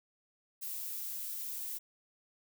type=noise; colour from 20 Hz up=violet; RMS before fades=-40 dBFS; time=0.61-1.79 s; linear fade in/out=20 ms; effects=none